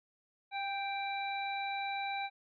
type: harmonic tone with a mistuned harmonic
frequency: 784 Hz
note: G5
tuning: in tune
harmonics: 1 / 2 / 3 / 5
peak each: -36 / -47 / -40 / -45 dBFS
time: 0.51-2.3 s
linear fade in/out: 50 ms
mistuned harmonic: 1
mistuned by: +21 cents
effects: none